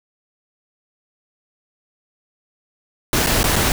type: noise with dropouts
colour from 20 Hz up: pink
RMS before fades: -17 dBFS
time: 3.13-3.72 s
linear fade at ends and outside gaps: 1 ms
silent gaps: 3.263-3.27 / 3.431-3.441 / 3.558-3.562 s
effects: none